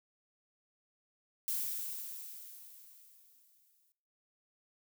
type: noise with exponential decay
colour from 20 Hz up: violet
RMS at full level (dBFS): -34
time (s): 1.48-3.92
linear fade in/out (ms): 0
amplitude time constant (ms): 530
effects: noise-tail reverb RT60 0.6 s tail -20 dB re dry